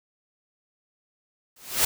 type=noise with exponential growth; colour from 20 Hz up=white; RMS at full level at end=-17 dBFS; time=1.56-1.85 s; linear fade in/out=5 ms; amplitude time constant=63 ms; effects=none